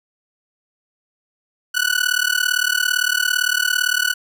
sawtooth tone with amplitude modulation, 1480 Hz, F#6, in tune, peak -9 dBFS, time 1.74-4.14 s, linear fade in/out 20 ms, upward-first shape sine, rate 37.7 Hz, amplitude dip 95%, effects none

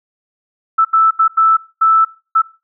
sine tone bursts at uneven times, 1318 Hz, E6, 1 cent flat, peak -7 dBFS, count 6, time 0.78-0.85 / 0.93-1.11 / 1.19-1.28 / 1.37-1.57 / 1.81-2.05 / 2.35-2.42 s, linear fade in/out 10 ms, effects noise-tail reverb RT60 0.3 s tail -19 dB re dry

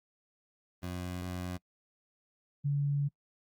20% pulse / sine tone pair in turn, 89.9 / 142.71 Hz, F#2 / D3, -49 / -49 cents, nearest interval minor sixth, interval 800 cents, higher second, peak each -31 / -27 dBFS, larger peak second, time 0.82-1.58 / 2.64-3.09 s, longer first, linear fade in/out 20 ms, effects noise-tail reverb RT60 0.1 s tail -26 dB re dry + Opus 32 kbps

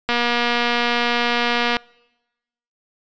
click train, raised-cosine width 0.3 ms, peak -4 dBFS, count 402, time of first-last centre 0.09-1.768 s, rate 239 Hz, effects noise-tail reverb RT60 1.0 s tail -26 dB re dry + resampled to 16000 Hz

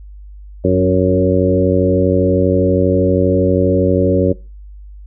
harmonic tone with a mistuned harmonic, 92.5 Hz, F#2, in tune, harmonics 1 / 2 / 3 / 4 / 5 / 6, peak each -17 / -17 / -17 / -17 / -17 / -17 dBFS, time 0.64-4.33 s, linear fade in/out 10 ms, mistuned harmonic 3, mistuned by +17 cents, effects noise-tail reverb RT60 0.3 s tail -21 dB re dry + added 50 Hz sine -32 dBFS peak until 5.06 s

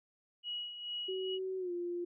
sine tone with tremolo, 2910 Hz, F#7, 29 cents flat, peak -36 dBFS, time 0.43-1.39 s, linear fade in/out 50 ms, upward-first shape sine, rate 2.3 Hz, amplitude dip 60%
sine tone with pitch glide, 376.9 to 349.6 Hz, F#4 to F4, +32 to +2 cents, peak -35 dBFS, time 1.08-2.05 s, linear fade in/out 10 ms, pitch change -130 cents, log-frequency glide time 1.58-1.72 s
effects none

